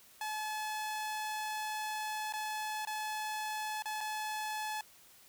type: tone with dropouts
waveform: sawtooth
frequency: 858 Hz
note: A5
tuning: 44 cents flat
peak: -32 dBFS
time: 0.21-4.81 s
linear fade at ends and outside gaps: 2 ms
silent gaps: 2.325-2.336 / 2.851-2.872 / 3.823-3.856 / 4.007-4.01 s
effects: white hiss -60 dBFS RMS until 5.28 s